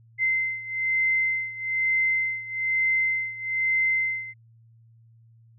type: beating tone pair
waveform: sine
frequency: 2072 / 2073.1 Hz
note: C7 / C7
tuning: -17 / -17 cents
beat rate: 1.1 Hz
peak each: -24 / -27 dBFS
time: 0.18-4.34 s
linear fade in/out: 50 ms
effects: added 114 Hz sine -52 dBFS peak until 5.58 s